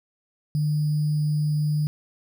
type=tone with sample-and-hold; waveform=sine; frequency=150.5 Hz; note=D3; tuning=43 cents sharp; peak=-20 dBFS; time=0.55-1.87 s; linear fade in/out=0 ms; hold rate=4900 Hz; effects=none